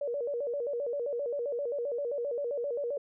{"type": "tone with vibrato", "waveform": "sine", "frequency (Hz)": 522, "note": "C5", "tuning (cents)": -4, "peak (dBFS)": -30, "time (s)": [0.01, 2.98], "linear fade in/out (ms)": 5, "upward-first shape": "square", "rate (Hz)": 7.6, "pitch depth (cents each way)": 160, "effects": []}